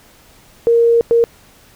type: tone bursts at uneven times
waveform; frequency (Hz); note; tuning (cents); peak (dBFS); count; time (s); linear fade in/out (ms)
sine; 466.2; A#4; 0; -8; 2; 0.67-1.01 / 1.11-1.24; 0
effects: pink hiss -47 dBFS RMS until 1.75 s